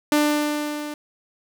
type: tone with level ramp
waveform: sawtooth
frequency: 297.3 Hz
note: D4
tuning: 21 cents sharp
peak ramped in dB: -11 to -26 dBFS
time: 0.12-0.94 s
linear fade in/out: 2 ms
effects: none